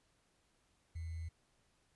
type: tone with sample-and-hold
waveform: sine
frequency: 82 Hz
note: E2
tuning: 9 cents flat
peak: -40 dBFS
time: 0.95-1.29 s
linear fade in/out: 10 ms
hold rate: 2100 Hz
effects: pink hiss -75 dBFS RMS until 1.95 s + resampled to 24000 Hz